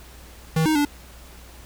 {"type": "tone with pitch steps", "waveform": "square", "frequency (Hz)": [160, 311.9, 290.8], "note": ["D#3", "D#4", "D4"], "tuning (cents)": [49, 4, -17], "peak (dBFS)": -18, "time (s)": [0.56, 0.851], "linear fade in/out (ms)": 5, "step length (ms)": 97, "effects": ["added 60 Hz sine -44 dBFS peak until 1.65 s", "pink hiss -47 dBFS RMS until 1.65 s"]}